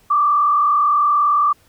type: tone with frequency modulation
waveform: sine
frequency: 1174.7 Hz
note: D6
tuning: in tune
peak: -12 dBFS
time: 0.1-1.53 s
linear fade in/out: 10 ms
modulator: 41.1 Hz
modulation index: 0.88
effects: pink hiss -55 dBFS RMS until 1.68 s